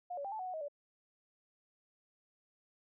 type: tone with pitch steps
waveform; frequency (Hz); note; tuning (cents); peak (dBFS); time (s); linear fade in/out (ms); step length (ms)
sine; 715 / 566 / 790 / 871 / 742 / 736 / 633 / 578; F5 / C#5 / G5 / A5 / F#5 / F#5 / D#5 / D5; +41 / +36 / +13 / -18 / +5 / -9 / +30 / -28; -38; 0.1-0.684; 10; 73
effects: none